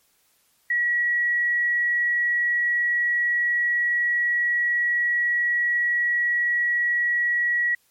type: tone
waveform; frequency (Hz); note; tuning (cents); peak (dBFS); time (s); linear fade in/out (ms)
sine; 1922; B6; -48; -19; 0.7-7.75; 5
effects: white hiss -64 dBFS RMS until 7.9 s + MP3 64 kbps